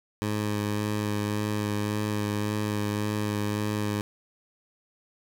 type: tone with vibrato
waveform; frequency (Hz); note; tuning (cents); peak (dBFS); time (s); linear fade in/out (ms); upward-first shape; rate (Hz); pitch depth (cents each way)
15% pulse; 104.8; G#2; +16; -20; 0.22-4.01; 0; sine; 1.8; 18
effects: none